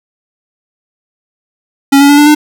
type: tone with pitch steps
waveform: square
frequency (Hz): 277.2 / 282.7 / 288.3 / 294 / 299.9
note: C#4 / C#4 / D4 / D4 / D4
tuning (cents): 0 / +34 / -32 / +2 / +36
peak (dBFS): -3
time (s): 1.92-2.35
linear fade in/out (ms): 10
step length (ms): 86
effects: none